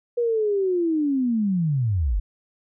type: linear sweep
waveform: sine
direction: down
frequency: 484.6 to 41 Hz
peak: -19 dBFS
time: 0.17-2.2 s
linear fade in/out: 10 ms
effects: none